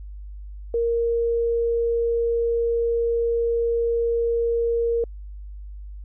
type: tone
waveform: sine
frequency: 466.2 Hz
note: A#4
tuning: in tune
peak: -19 dBFS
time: 0.74-5.04 s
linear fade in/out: 2 ms
effects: added 50 Hz sine -34 dBFS peak until 6.04 s